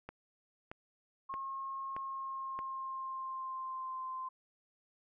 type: click train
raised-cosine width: 0.5 ms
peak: -29 dBFS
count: 5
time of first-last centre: 0.09-2.59 s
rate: 1.6 Hz
type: tone with pitch glide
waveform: sine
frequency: 1079 to 1039.8 Hz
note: C#6 to C6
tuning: -47 to -11 cents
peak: -38 dBFS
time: 1.29-4.29 s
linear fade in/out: 10 ms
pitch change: -64 cents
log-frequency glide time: 1.99-4.04 s
effects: none